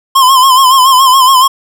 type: tone with vibrato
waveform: square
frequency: 1046.5 Hz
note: C6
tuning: in tune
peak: -4 dBFS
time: 0.15-1.48 s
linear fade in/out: 10 ms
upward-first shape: sine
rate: 7.1 Hz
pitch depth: 74 cents each way
effects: none